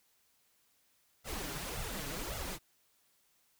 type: noise with flanger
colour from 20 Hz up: pink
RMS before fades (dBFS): -40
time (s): 1.24-2.59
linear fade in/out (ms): 50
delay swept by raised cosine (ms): 1.4 to 7.1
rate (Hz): 1.8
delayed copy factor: +0.85
effects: white hiss -72 dBFS RMS until 3.59 s